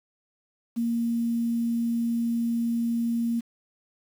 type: tone with quantisation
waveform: sine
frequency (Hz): 233.1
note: A#3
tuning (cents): 0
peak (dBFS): -23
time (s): 0.76-3.41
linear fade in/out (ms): 20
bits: 8
effects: none